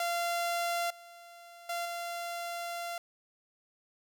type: tone with level steps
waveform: sawtooth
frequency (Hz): 689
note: F5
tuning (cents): -24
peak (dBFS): -26 / -46 / -29 / -32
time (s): 0-2.98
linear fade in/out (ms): 2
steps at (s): 0.9 / 1.69 / 1.85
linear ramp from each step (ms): 5
effects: none